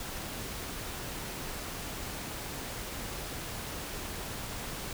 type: noise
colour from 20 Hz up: pink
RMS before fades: -39 dBFS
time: 0-4.93 s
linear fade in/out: 2 ms
effects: none